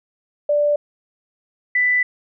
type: tone pair in turn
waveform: sine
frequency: 587.3 / 1987.5 Hz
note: D5 / B6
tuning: 0 / +10 cents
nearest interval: octave + major sixth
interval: 2110 cents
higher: second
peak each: -14 dBFS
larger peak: neither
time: 0.49-0.76 / 1.75-2.03 s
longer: second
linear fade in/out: 5 ms
effects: none